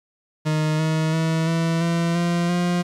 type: tone with pitch steps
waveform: 40% pulse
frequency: 154.8 / 158.14 / 161.56 / 165.05 / 168.62 / 172.26 / 175.98 Hz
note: D#3 / D#3 / E3 / E3 / E3 / F3 / F3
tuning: -9 / +28 / -35 / +2 / +40 / -23 / +13 cents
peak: -18 dBFS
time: 0.45-2.83 s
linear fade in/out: 20 ms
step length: 340 ms
effects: low-pass 8000 Hz 12 dB/octave + 9-bit